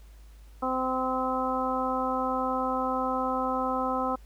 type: harmonic tone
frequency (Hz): 258.5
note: C4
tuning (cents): -21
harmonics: 1 / 2 / 3 / 4 / 5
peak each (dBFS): -32 / -32 / -32 / -32 / -32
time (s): 0.62-4.16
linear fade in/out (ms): 10
effects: added 52 Hz sine -47 dBFS peak until 4.25 s + pink hiss -62 dBFS RMS until 4.25 s

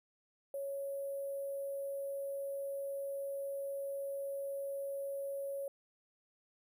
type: tone with sample-and-hold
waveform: sine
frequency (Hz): 554.4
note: C#5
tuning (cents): 0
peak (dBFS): -37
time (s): 0.54-5.68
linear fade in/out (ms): 2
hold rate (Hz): 11025
effects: none

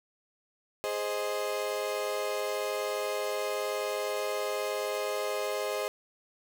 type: chord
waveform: 35% pulse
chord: Ab major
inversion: none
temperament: equal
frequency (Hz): 415.3 / 523.3 / 622.3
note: Ab4 / C5 / Eb5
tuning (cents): 0 / 0 / 0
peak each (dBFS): -33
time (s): 0.84-5.88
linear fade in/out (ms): 0
effects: 11-bit

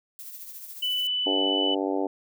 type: noise with tremolo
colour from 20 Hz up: violet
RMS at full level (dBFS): -39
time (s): 0.19-1.07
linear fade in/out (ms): 0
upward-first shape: triangle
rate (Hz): 14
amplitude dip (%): 50
type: tone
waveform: sine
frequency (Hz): 2988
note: F#7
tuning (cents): +16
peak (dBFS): -24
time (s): 0.82-1.75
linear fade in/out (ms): 10
type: harmonic tone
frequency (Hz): 96.6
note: G2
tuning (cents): -25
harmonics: 3 / 4 / 5 / 6 / 7 / 8 / 9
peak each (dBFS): -28 / -30 / -32 / -34 / -35 / -36 / -37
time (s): 1.26-2.07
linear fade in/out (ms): 5
effects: none

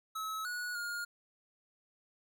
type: tone with pitch steps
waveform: square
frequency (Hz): 1292 / 1462 / 1422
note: E6 / F#6 / F6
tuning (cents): -35 / -21 / +31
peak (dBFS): -37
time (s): 0.15-1.05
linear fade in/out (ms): 10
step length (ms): 300
effects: none

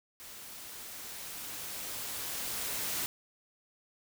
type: noise with level ramp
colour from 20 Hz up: white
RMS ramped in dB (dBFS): -48 to -34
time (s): 0.2-3.06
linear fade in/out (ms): 0
effects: none

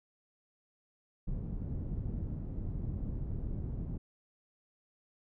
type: low-pass noise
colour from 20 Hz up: pink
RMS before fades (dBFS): -37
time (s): 1.27-3.98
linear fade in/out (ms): 10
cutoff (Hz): 190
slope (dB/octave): 12
effects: none

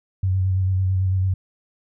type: tone with vibrato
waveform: sine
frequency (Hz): 94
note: F#2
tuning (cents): +28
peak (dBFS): -17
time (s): 0.23-1.34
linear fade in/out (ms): 5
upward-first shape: square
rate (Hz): 9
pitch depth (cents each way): 22
effects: none

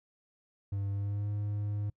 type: tone with pitch glide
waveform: triangle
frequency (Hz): 99.5 to 103.31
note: G2 to G#2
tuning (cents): +26 to -9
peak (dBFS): -29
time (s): 0.72-1.9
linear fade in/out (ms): 5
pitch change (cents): +65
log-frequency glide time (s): 0.91-1.29
effects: noise-tail reverb RT60 0.1 s tail -26 dB re dry

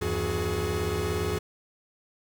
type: tone cluster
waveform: 45% pulse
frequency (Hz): 79.6 / 96.9 / 167.2 / 366.7 / 422.4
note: D#2 / G2 / E3 / F#4 / G#4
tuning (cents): +40 / -20 / +25 / -15 / +29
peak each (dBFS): -33 / -33 / -36 / -33 / -31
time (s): 0.01-1.39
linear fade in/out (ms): 10
effects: none

